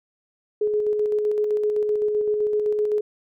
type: tone with tremolo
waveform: sine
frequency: 421.5 Hz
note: G#4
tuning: 26 cents sharp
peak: -18 dBFS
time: 0.61-3.01 s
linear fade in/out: 5 ms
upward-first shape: square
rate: 7.8 Hz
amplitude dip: 30%
effects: none